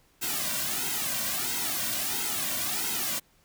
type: noise with flanger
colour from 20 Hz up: white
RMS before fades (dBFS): -30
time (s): 0.21-3.2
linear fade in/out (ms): 20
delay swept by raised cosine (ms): 1.7 to 2.38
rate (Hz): 1.5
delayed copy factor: -0.85
effects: pink hiss -64 dBFS RMS until 3.44 s